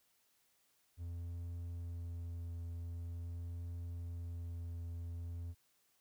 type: tone with vibrato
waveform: triangle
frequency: 85.4 Hz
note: F2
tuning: 38 cents flat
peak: -39 dBFS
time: 0.97-5.55 s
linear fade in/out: 50 ms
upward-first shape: triangle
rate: 0.45 Hz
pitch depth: 12 cents each way
effects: white hiss -75 dBFS RMS until 6 s